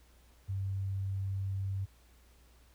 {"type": "tone", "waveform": "sine", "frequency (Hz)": 97.1, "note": "G2", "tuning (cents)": -16, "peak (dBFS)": -32, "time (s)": [0.48, 1.86], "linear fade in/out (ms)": 20, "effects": ["added 60 Hz sine -60 dBFS peak until 2.74 s", "pink hiss -66 dBFS RMS until 2.74 s"]}